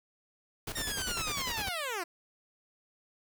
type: noise with tremolo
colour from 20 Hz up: pink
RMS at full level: -37 dBFS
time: 0.67-1.69 s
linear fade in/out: 5 ms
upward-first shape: square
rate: 10 Hz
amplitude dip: 70%
type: linear sweep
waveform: 10% pulse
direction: down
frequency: 1864.7 to 325.3 Hz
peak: -25 dBFS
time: 0.75-2.04 s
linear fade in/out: 10 ms
effects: none